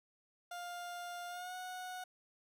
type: tone with pitch glide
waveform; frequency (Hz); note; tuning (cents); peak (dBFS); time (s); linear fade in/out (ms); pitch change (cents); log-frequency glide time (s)
30% pulse; 703 to 734.5; F5 to F#5; +11 to -13; -40; 0.51-2.04; 5; +76; 1.28-1.55
effects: none